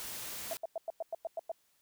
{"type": "noise", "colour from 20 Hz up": "white", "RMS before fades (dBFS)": -42, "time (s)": [0, 0.57], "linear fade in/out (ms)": 0}
{"type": "tone bursts", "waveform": "sine", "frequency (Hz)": 660, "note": "E5", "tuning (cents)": 2, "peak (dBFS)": -33, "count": 9, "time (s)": [0.51, 1.517], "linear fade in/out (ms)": 2, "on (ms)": 23, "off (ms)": 100}
{"effects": ["white hiss -72 dBFS RMS until 1.81 s"]}